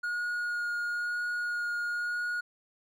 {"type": "tone with vibrato", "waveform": "triangle", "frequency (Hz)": 1437, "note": "F6", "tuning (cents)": 49, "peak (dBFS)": -28, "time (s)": [0.03, 2.41], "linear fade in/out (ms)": 10, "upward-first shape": "sine", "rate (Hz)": 1, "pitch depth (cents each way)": 10, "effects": []}